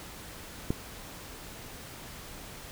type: click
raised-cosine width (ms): 3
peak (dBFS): -14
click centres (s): 0.705
effects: pink hiss -45 dBFS RMS until 2.71 s